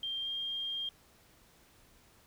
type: tone with pitch glide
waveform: sine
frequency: 3180 to 3208 Hz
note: G7 to G7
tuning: +24 to +39 cents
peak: -34 dBFS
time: 0.03-0.89 s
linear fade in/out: 2 ms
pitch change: +15 cents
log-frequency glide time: 0.22-0.28 s
effects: pink hiss -63 dBFS RMS until 2.26 s